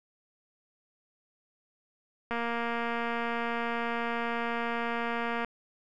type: click train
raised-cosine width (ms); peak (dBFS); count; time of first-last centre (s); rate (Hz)
0.5; -18; 735; 2.31-5.447; 234
effects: none